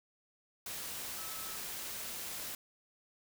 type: tone in noise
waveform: sine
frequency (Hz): 1300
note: E6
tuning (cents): -24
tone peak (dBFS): -51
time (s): 1.18-1.56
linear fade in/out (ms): 2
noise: white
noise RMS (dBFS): -42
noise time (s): 0.66-2.55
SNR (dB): -12
effects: none